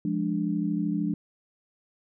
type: chord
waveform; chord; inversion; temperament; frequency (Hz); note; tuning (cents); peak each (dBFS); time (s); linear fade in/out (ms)
sine; D diminished; first; equal; 174.61 / 207.7 / 293.7; F3 / Ab3 / D4; 0 / 0 / 0; -29; 0.05-1.14; 2
effects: none